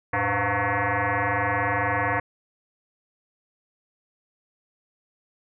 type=tone with frequency modulation; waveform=sine; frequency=493.9 Hz; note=B4; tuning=in tune; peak=-21 dBFS; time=0.13-2.2 s; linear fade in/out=5 ms; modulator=202 Hz; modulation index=7.8; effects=none